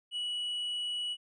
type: tone with tanh clipping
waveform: triangle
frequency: 2936 Hz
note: F#7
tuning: 14 cents flat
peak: -33 dBFS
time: 0.11-1.17 s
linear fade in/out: 50 ms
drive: 7 dB
effects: resampled to 24000 Hz